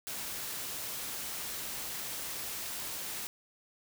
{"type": "noise", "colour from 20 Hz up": "white", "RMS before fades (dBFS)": -39, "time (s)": [0.07, 3.27], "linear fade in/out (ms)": 0, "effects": []}